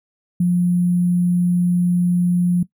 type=tone with sample-and-hold; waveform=sine; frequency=176.9 Hz; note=F3; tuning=23 cents sharp; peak=-13 dBFS; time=0.4-2.63 s; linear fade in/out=5 ms; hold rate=11025 Hz; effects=noise-tail reverb RT60 0.1 s tail -18 dB re dry